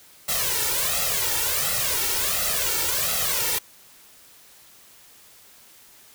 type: noise with flanger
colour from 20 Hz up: white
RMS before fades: -24 dBFS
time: 0.28-3.59 s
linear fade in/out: 10 ms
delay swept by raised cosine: 1.5 to 2.23 ms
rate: 1.4 Hz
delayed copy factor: +0.95
effects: white hiss -51 dBFS RMS until 6.14 s